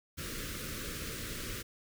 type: band-stop noise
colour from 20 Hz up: pink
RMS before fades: -40 dBFS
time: 0.17-1.63 s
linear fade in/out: 20 ms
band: 550 to 1200 Hz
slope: 48 dB/octave
effects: none